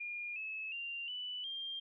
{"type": "tone with pitch steps", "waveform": "sine", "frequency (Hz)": [2419, 2593, 2779, 2978, 3192], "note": ["D#7", "E7", "F7", "F#7", "G7"], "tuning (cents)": [-49, -29, -9, 11, 31], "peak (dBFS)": -39, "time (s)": [0, 1.8], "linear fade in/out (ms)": 10, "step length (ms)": 360, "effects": []}